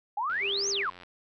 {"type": "exponential two-way sweep", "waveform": "sine", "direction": "up then down", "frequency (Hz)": [784, 6620, 981], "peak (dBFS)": -27, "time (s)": [0.17, 0.9], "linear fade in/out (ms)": 5, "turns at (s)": 0.69}
{"type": "click train", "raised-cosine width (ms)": 0.3, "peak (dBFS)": -31, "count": 67, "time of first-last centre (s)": [0.3, 1.034], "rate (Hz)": 89.9}
{"type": "tone", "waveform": "triangle", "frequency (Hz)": 397.9, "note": "G4", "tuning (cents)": 26, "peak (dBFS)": -32, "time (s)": [0.4, 0.86], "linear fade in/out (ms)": 50}
{"effects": []}